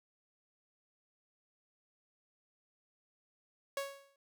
sawtooth tone with exponential decay, 554.4 Hz, C#5, in tune, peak -29 dBFS, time 3.77-4.16 s, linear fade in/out 2 ms, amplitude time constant 83 ms, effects none

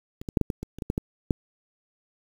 clicks, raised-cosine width 3 ms, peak -25 / -19 / -6 / -9 / -14 / -20 / -26 / -17 / -12 / -12 / -8 dBFS, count 11, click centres 0.215 / 0.288 / 0.372 / 0.413 / 0.502 / 0.63 / 0.786 / 0.822 / 0.901 / 0.979 / 1.308 s, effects 7-bit

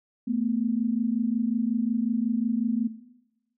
sine tone pair together, 221.8 / 247.3 Hz, A3 / B3, +14 / +3 cents, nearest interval major second, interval 189 cents, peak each -27 / -26 dBFS, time 0.27-2.88 s, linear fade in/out 10 ms, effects noise-tail reverb RT60 1.0 s tail -17 dB re dry

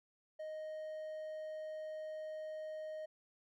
triangle tone, 622.3 Hz, D#5, in tune, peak -40 dBFS, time 0.39-3.06 s, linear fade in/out 10 ms, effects none

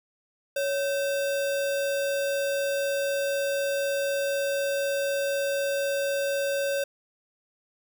sine tone with sample-and-hold, 558 Hz, C#5, 11 cents sharp, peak -24 dBFS, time 0.56-6.84 s, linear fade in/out 5 ms, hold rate 2100 Hz, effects none

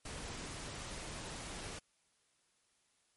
pink noise, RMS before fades -45 dBFS, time 0.05-1.79 s, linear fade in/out 5 ms, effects white hiss -75 dBFS RMS until 3.16 s + MP3 48 kbps

